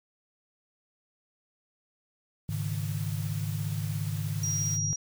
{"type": "noise", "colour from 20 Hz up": "white", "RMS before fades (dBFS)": -45, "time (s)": [2.48, 4.79], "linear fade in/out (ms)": 50}
{"type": "chord", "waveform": "sine", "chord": "Ab suspended fourth", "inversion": "none", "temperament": "equal", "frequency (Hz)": [103.83, 138.59, 155.56], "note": ["Ab2", "Db3", "Eb3"], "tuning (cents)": [0, 0, 0], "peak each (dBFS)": [-32, -36, -33], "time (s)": [2.49, 4.93], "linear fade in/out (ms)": 0}
{"type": "tone", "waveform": "sine", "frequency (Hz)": 5720, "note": "F8", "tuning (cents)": 41, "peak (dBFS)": -29, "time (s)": [4.43, 4.96], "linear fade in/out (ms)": 5}
{"effects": []}